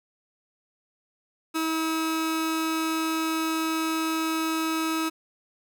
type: tone pair together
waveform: sawtooth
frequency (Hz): 321.5 / 643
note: E4 / E5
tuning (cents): -43 / -43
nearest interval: octave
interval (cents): 1200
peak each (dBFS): -21 / -25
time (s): 1.54-5.1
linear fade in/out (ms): 20
effects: none